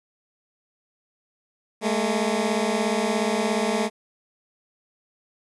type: beating tone pair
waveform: 15% pulse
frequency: 208.3 / 225.3 Hz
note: G#3 / A3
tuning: +5 / +41 cents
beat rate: 17 Hz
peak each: -18 dBFS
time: 1.81-3.9 s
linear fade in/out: 50 ms
effects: resampled to 24000 Hz + 9-bit